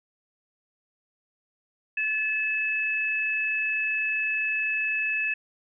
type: tone pair together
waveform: sine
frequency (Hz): 1727.8 / 2600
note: A6 / E7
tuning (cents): -32 / -24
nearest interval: perfect fifth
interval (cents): 708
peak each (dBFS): -30 / -25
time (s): 1.97-5.34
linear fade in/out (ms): 5
effects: none